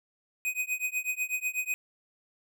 square tone with tremolo, 2500 Hz, D#7, 8 cents sharp, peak -26 dBFS, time 0.45-1.74 s, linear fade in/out 0 ms, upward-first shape triangle, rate 8.1 Hz, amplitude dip 100%, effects none

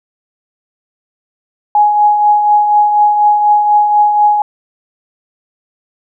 sine tone with tremolo, 835 Hz, G#5, 9 cents sharp, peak -4 dBFS, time 1.75-4.42 s, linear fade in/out 2 ms, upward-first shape triangle, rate 4.1 Hz, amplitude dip 50%, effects none

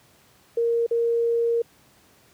sine tone with dropouts, 466.2 Hz, A#4, in tune, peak -19 dBFS, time 0.57-1.62 s, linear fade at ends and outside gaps 5 ms, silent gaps 0.865-0.91 s, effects pink hiss -57 dBFS RMS until 2.33 s + high-pass 80 Hz 12 dB/octave

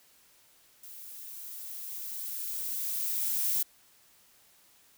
violet noise with level ramp, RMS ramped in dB -47 to -28 dBFS, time 0.83-3.63 s, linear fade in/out 5 ms, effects white hiss -62 dBFS RMS until 4.97 s

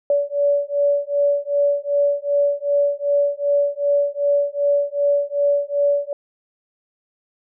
sine beating tone pair, 571 / 573.6 Hz, D5 / D5, -49 / -41 cents, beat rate 2.6 Hz, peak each -19 dBFS, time 0.1-6.13 s, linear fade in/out 2 ms, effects none

